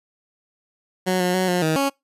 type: tone with pitch steps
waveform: 15% pulse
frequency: 184.5 / 180.2 / 185.6 / 178.9 / 158.1 / 276.5 Hz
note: F#3 / F#3 / F#3 / F3 / D#3 / C#4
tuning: -5 / -45 / +6 / +42 / +28 / -4 cents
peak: -12 dBFS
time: 1.06-1.9 s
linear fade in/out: 20 ms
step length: 140 ms
effects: noise-tail reverb RT60 0.2 s tail -26 dB re dry + resampled to 32000 Hz